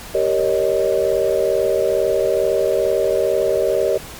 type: chord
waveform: sine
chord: Eb dominant seventh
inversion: first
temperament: just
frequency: 388.9 / 466.7 / 560 / 622.3 Hz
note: G4 / Bb4 / Db5 / Eb5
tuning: -14 / +2 / +18 / 0 cents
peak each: -20 dBFS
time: 0.14-3.98 s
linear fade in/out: 10 ms
effects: pink hiss -35 dBFS RMS until 4.19 s + MP3 96 kbps